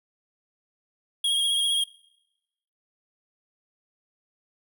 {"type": "tone with vibrato", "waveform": "square", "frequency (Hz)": 3272, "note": "G#7", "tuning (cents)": -26, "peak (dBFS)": -22, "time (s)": [1.24, 1.84], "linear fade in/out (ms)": 5, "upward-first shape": "sine", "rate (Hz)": 15, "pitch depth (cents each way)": 32, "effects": ["noise-tail reverb RT60 1.0 s tail -25 dB re dry"]}